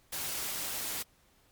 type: noise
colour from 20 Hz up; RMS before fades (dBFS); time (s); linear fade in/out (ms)
white; -36; 0.12-1.03; 10
effects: pink hiss -66 dBFS RMS until 1.51 s + MP3 96 kbps